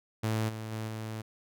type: tone with level steps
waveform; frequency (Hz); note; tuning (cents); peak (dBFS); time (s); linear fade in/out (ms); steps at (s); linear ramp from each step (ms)
sawtooth; 110; A2; 0; -24 / -33 / -30 / -32; 0.23-1.22; 10; 0.48 / 0.71 / 0.87; 20
effects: none